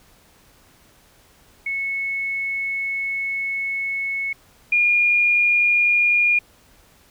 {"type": "tone pair in turn", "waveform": "sine", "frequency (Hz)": [2200, 2424], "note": ["C#7", "D#7"], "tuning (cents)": [-14, -46], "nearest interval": "major second", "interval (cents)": 168, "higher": "second", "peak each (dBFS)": [-22, -14], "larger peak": "second", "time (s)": [[1.66, 4.33], [4.72, 6.39]], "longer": "first", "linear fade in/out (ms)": 5, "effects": ["pink hiss -54 dBFS RMS until 7.1 s"]}